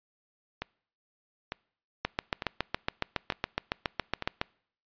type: two click trains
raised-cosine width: 0.3 ms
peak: -11 / -17 dBFS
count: 18 / 5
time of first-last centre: 2.05-4.414 / 0.62-4.224 s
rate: 7.19 / 1.11 Hz
effects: noise-tail reverb RT60 0.6 s tail -26 dB re dry + resampled to 11025 Hz